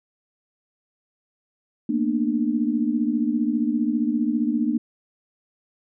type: tone cluster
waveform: sine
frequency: 226.1 / 241.1 / 298.8 Hz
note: A3 / B3 / D4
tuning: +47 / -41 / +30 cents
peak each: -24 dBFS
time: 1.89-4.78 s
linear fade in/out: 5 ms
effects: none